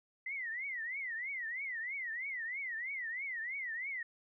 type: tone with vibrato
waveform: sine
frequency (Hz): 2000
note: B6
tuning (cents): +21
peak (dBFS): -37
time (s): 0.26-4.03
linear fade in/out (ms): 5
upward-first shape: triangle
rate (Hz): 3.1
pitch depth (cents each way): 230
effects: none